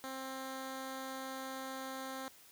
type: tone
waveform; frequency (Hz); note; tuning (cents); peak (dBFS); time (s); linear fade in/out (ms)
10% pulse; 264.4; C4; +18; -33; 0.04-2.28; 0
effects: white hiss -60 dBFS RMS until 2.51 s + high-pass 60 Hz 12 dB/octave